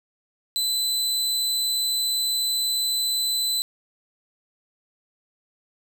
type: tone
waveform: sawtooth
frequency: 4017 Hz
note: B7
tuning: 29 cents sharp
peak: -19 dBFS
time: 0.56-3.62 s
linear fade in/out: 0 ms
effects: none